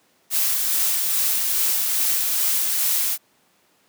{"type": "noise with tremolo", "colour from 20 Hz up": "blue", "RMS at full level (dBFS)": -20, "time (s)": [0.3, 3.18], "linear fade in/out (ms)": 50, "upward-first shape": "sine", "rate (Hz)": 2.4, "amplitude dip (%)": 25, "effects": ["pink hiss -61 dBFS RMS until 3.88 s", "high-pass 200 Hz 12 dB/octave"]}